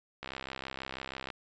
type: click train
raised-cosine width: 0.3 ms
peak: -22 dBFS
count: 72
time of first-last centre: 0.23-1.303 s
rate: 66.2 Hz
effects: resampled to 16000 Hz